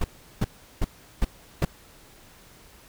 brown noise bursts, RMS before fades -20 dBFS, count 5, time 0.01-1.65 s, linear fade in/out 5 ms, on 32 ms, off 370 ms, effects pink hiss -52 dBFS RMS until 2.88 s

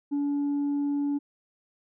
sine tone with tanh clipping, 286.2 Hz, D4, 45 cents flat, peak -25 dBFS, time 0.11-1.19 s, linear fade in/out 20 ms, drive 1 dB, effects none

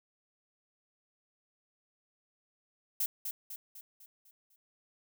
violet noise with echo, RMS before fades -31 dBFS, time 3-3.06 s, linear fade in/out 5 ms, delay 250 ms, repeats 6, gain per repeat -6 dB, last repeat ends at 4.56 s, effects none

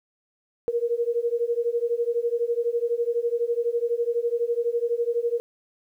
sine beating tone pair, 466.2 / 478.2 Hz, A#4 / A#4, 0 / +44 cents, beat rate 12 Hz, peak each -25 dBFS, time 0.68-5.4 s, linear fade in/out 0 ms, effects 10-bit

